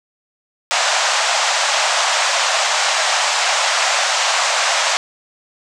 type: band-pass noise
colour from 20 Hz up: pink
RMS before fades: -17 dBFS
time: 0.71-4.97 s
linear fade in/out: 0 ms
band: 610 to 7900 Hz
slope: 48 dB/octave
effects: none